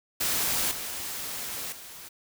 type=noise with level steps; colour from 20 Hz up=white; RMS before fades=-27 / -35 / -44 dBFS; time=0.2-2.09 s; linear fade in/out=10 ms; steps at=0.71 / 1.72 s; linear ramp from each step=5 ms; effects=none